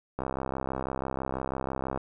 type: click train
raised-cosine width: 1 ms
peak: -17 dBFS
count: 119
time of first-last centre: 0.19-1.975 s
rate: 66.1 Hz
effects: none